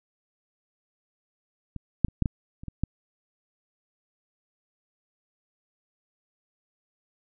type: clicks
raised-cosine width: 5 ms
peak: -23 / -7 / -29 / -9 / -13 / -29 / -22 / -12 dBFS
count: 8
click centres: 1.763 / 2.047 / 2.084 / 2.223 / 2.258 / 2.635 / 2.683 / 2.836 s
effects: none